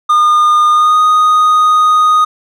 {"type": "tone with pitch glide", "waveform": "triangle", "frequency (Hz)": [1217, 1241.9], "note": ["D#6", "D#6"], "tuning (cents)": [-39, -4], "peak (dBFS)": -4, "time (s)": [0.09, 2.25], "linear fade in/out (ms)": 10, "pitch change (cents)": 35, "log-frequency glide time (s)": [0.7, 1], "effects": []}